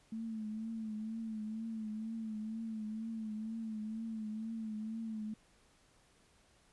sine tone with vibrato, 220 Hz, A3, in tune, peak -38 dBFS, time 0.12-5.34 s, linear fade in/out 5 ms, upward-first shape triangle, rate 2.1 Hz, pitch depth 61 cents each way, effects pink hiss -68 dBFS RMS until 6.72 s + resampled to 24000 Hz

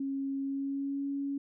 sine tone with pitch glide, 273.3 to 279.2 Hz, C#4 to C#4, -24 to +13 cents, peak -31 dBFS, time 0-1.38 s, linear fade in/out 5 ms, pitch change +37 cents, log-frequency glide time 0.4-1.06 s, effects none

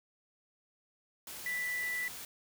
sine tone in noise, 1975.5 Hz, B6, in tune, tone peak -33 dBFS, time 1.46-2.08 s, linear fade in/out 2 ms, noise white, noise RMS -45 dBFS, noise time 1.27-2.25 s, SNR +9 dB, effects none

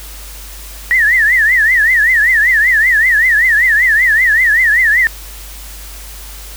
sine tone with vibrato, 1864.7 Hz, A#6, in tune, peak -7 dBFS, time 0.91-5.07 s, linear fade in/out 0 ms, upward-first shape triangle, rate 5.2 Hz, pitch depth 210 cents each way, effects added 50 Hz sine -30 dBFS peak until 6.56 s + white hiss -33 dBFS RMS until 6.56 s

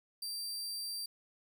sawtooth tone, 4699 Hz, D8, in tune, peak -35 dBFS, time 0.22-1.06 s, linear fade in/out 5 ms, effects none

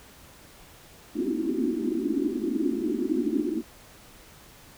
white band-pass noise, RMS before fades -27 dBFS, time 1.14-3.63 s, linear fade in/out 50 ms, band 220 to 370 Hz, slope 96 dB/octave, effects pink hiss -51 dBFS RMS until 4.77 s

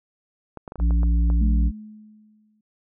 clicks, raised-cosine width 1 ms, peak -22 dBFS, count 8, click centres 0.573 / 0.678 / 0.721 / 0.757 / 0.8 / 0.908 / 1.032 / 1.301 s
harmonic tone, 57.7 Hz, A#1, 17 cents flat, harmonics 1 / 3 / 5, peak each -16 / -29 / -34 dBFS, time 0.78-1.72 s, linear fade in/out 50 ms
sine tone with exponential decay, 213.9 Hz, A3, 49 cents flat, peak -23 dBFS, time 1.41-2.61 s, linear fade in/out 5 ms, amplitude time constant 260 ms
effects none

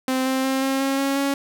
sawtooth tone with pitch steps, 260 / 262.9 / 265.8 / 268.7 / 271.7 / 274.7 / 277.7 Hz, C4 / C4 / C4 / C4 / C#4 / C#4 / C#4, -11 / +8 / +27 / +46 / -35 / -16 / +3 cents, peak -16 dBFS, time 0.08-1.34 s, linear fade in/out 2 ms, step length 180 ms, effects none

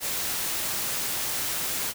white noise, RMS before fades -29 dBFS, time 0-1.94 s, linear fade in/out 50 ms, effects none

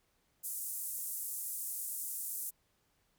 white band-pass noise, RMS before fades -40 dBFS, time 0.43-2.51 s, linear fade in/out 20 ms, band 8200 to 15000 Hz, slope 24 dB/octave, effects pink hiss -75 dBFS RMS until 3.18 s

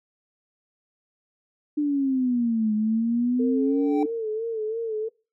sine exponential two-way sweep, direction down then up, 300 to 211.8 to 300 Hz, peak -20 dBFS, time 1.77-4.06 s, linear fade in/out 10 ms, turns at 2.74 s
sine tone with vibrato, 444.7 Hz, A4, 18 cents sharp, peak -25 dBFS, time 3.39-5.09 s, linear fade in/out 10 ms, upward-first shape sine, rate 3 Hz, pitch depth 66 cents each way
triangle tone with exponential growth, 776 Hz, G5, 18 cents flat, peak -24 dBFS, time 3.57-4.03 s, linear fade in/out 2 ms, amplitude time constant 100 ms
effects noise-tail reverb RT60 0.3 s tail -21 dB re dry

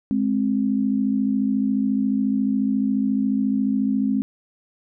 sine tone pair together, 209.8 / 264 Hz, G#3 / C4, +18 / +16 cents, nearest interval major third, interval 398 cents, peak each -21 dBFS, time 0.11-4.22 s, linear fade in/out 0 ms, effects none

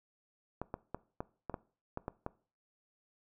clicks, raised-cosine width 1 ms, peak -23 dBFS, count 9, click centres 0.616 / 0.741 / 0.946 / 1.205 / 1.497 / 1.542 / 1.974 / 2.081 / 2.264 s, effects noise-tail reverb RT60 0.4 s tail -20 dB re dry

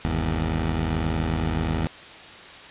15% pulse tone pair together, 51.28 / 80.8 Hz, G#1 / E2, -21 / -34 cents, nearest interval minor sixth, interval 787 cents, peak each -21 / -18 dBFS, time 0.05-1.87 s, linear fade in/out 0 ms, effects white hiss -42 dBFS RMS until 2.7 s + resampled to 8000 Hz

